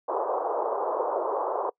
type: band-pass noise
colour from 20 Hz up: pink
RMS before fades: -28 dBFS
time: 0.08-1.7 s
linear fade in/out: 10 ms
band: 400 to 1100 Hz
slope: 48 dB/octave
effects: noise-tail reverb RT60 0.1 s tail -25 dB re dry